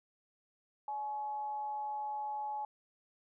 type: tone with amplitude modulation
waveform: sine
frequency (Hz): 846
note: G#5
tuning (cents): +32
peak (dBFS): -34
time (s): 0.88-2.65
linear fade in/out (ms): 2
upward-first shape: sine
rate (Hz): 260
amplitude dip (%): 35
effects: none